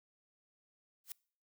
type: noise with exponential growth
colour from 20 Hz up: blue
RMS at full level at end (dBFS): -39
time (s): 1.04-1.12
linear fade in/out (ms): 2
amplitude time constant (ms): 17
effects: noise-tail reverb RT60 0.5 s tail -25 dB re dry